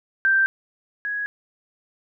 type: tone pair in turn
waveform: sine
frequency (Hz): 1568 / 1664.8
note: G6 / G#6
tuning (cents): 0 / +4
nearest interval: minor second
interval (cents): 104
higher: second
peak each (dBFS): -15 / -24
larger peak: first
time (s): 0.25-0.46 / 1.05-1.26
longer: neither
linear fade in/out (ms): 0
effects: none